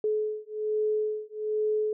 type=beating tone pair; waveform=sine; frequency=427.4 / 428.6 Hz; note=G#4 / A4; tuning=+50 / -45 cents; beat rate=1.2 Hz; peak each=-29 dBFS; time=0.04-1.93 s; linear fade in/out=2 ms; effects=none